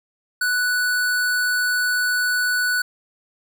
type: tone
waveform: square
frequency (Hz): 1482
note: F#6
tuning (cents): +2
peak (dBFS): -19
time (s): 0.41-2.82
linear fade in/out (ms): 5
effects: none